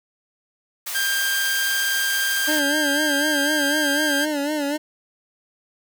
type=high-pass noise; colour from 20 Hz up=white; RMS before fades=-29 dBFS; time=0.86-2.6 s; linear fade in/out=10 ms; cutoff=670 Hz; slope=12 dB/octave
type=tone; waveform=sawtooth; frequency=1593 Hz; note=G6; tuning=27 cents sharp; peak=-17 dBFS; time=0.94-4.26 s; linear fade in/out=20 ms
type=tone with vibrato; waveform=25% pulse; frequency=293.7 Hz; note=D4; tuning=in tune; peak=-18 dBFS; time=2.47-4.78 s; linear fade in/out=20 ms; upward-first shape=sine; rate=4 Hz; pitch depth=82 cents each way
effects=none